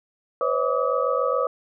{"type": "tone cluster", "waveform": "sine", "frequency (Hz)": [502, 549, 637, 1153, 1265], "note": ["B4", "C#5", "D#5", "D6", "D#6"], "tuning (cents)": [28, -17, 41, -32, 28], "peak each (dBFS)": [-24, -25, -31, -27, -28], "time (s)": [0.41, 1.47], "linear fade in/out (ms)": 2, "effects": []}